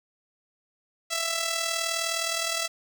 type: tone with amplitude modulation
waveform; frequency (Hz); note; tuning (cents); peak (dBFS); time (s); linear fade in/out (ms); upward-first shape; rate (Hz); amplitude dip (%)
5% pulse; 663; E5; +10; -13; 1.1-2.68; 20; sine; 39.5; 50
effects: none